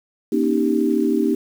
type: chord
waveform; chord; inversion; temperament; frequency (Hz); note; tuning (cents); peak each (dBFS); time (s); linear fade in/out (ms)
sine; Eb dominant seventh; second; equal with one note detuned; 238.7 / 277.2 / 311.1 / 392; Bb3 / Db4 / Eb4 / G4; +41 / 0 / 0 / 0; -21 / -23 / -20 / -22; 0.32-1.35; 5
effects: 7-bit